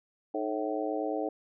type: harmonic tone with a mistuned harmonic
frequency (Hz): 108.8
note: A2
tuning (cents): -19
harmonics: 3 / 4 / 5 / 6 / 7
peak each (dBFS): -34 / -35 / -36 / -37 / -37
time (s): 0.34-1.29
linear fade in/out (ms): 5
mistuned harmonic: 3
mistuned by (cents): -93
effects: none